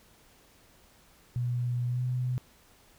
sine tone with pitch glide, 122.2 to 125.71 Hz, B2 to B2, -18 to +31 cents, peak -27 dBFS, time 1.36-2.38 s, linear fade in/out 0 ms, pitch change +49 cents, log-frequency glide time 1.87-2.03 s, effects pink hiss -60 dBFS RMS until 2.98 s

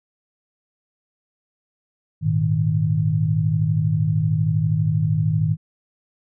sine chord, Ab suspended second, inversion none, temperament equal, 103.83 / 116.54 / 155.56 Hz, Ab2 / Bb2 / Eb3, 0 / 0 / 0 cents, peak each -22 / -24 / -19 dBFS, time 2.21-5.57 s, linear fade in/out 50 ms, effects none

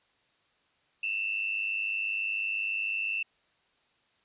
sine tone with amplitude modulation, 2674 Hz, E7, 24 cents sharp, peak -25 dBFS, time 1.03-3.23 s, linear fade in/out 5 ms, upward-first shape sine, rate 100 Hz, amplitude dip 80%, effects white hiss -69 dBFS RMS until 4.24 s + resampled to 8000 Hz

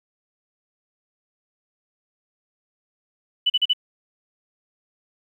sine tone bursts, 2975 Hz, F#7, 9 cents sharp, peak -15 dBFS, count 4, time 3.46-3.734 s, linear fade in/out 10 ms, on 40 ms, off 38 ms, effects 9-bit

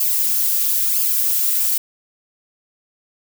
violet noise with flanger, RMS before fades -18 dBFS, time 0-1.78 s, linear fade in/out 5 ms, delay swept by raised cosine 0.51 to 4.61 ms, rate 1 Hz, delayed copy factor -0.75, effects none

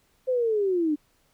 sine linear sweep, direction down, 523.3 to 288.7 Hz, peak -21 dBFS, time 0.27-0.96 s, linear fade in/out 20 ms, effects pink hiss -66 dBFS RMS until 1.33 s

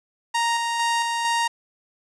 sawtooth tone with tremolo, 932.3 Hz, A#5, in tune, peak -16 dBFS, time 0.34-1.48 s, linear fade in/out 10 ms, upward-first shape square, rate 2.2 Hz, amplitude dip 30%, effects resampled to 22050 Hz + 9-bit

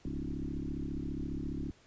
sine tone with frequency modulation, 160 Hz, D#3, 49 cents sharp, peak -34 dBFS, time 0.05-1.71 s, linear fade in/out 2 ms, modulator 34.7 Hz, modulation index 4.8, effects pink hiss -63 dBFS RMS until 1.86 s + resampled to 16000 Hz

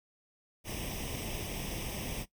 pink noise with comb filter, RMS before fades -38 dBFS, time 0.64-2.26 s, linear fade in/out 50 ms, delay 0.35 ms, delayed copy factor +0.75, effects noise-tail reverb RT60 0.1 s tail -17 dB re dry

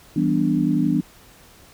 sine chord, E minor seventh, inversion none, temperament equal, 164.81 / 196 / 246.9 / 293.7 Hz, E3 / G3 / B3 / D4, 0 / 0 / 0 / 0 cents, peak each -23 / -24 / -22 / -21 dBFS, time 0.16-1.01 s, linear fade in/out 5 ms, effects pink hiss -49 dBFS RMS until 1.73 s

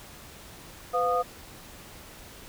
sine tone cluster, 503 / 707 / 1232 Hz, B4 / F5 / D#6, +32 / +21 / -17 cents, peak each -27 dBFS, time 0.93-1.23 s, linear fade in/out 20 ms, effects pink hiss -47 dBFS RMS until 2.48 s

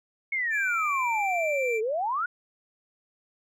sine exponential two-way sweep, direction down then up, 2208 to 426.7 to 1485 Hz, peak -25 dBFS, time 0.32-2.26 s, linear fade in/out 5 ms, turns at 1.81 s
triangle tone, 2349 Hz, D7, in tune, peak -27 dBFS, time 0.5-1.81 s, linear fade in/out 50 ms
effects none

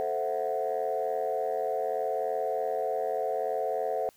sine chord, F# half-diminished seventh, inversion first, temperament equal, 440 / 523.3 / 659.3 / 740 Hz, A4 / C5 / E5 / F#5, 0 / 0 / 0 / 0 cents, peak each -32 dBFS, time 0-4.09 s, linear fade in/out 0 ms, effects tanh soft clip ceiling -20 dBFS + white hiss -62 dBFS RMS until 4.16 s

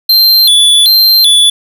square tone with vibrato, 3783 Hz, A#7, 25 cents sharp, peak -4 dBFS, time 0.09-1.5 s, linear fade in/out 5 ms, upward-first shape square, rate 1.3 Hz, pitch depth 160 cents each way, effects none

